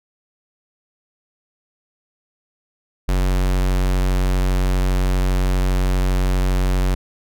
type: tone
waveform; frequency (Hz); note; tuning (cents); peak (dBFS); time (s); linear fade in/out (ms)
square; 46.25; F#1; 0; -16; 3.08-6.95; 10
effects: none